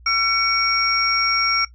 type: tone cluster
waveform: sine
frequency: 1350 / 2250 / 5570 Hz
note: E6 / C#7 / F8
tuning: +41 / +25 / -5 cents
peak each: -21 dBFS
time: 0.06-1.65 s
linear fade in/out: 5 ms
effects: noise-tail reverb RT60 0.1 s tail -17 dB re dry + added 60 Hz sine -43 dBFS peak until 1.74 s